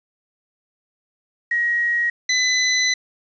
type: tone pair in turn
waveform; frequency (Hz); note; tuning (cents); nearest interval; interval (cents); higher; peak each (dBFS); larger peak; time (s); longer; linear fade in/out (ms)
sine / 20% pulse; 1894 / 2007; A#6 / B6; +27 / +27; minor second; 100; second; -17 / -11; second; 1.51-2.1 / 2.29-2.94; second; 5
effects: resampled to 16000 Hz + 8-bit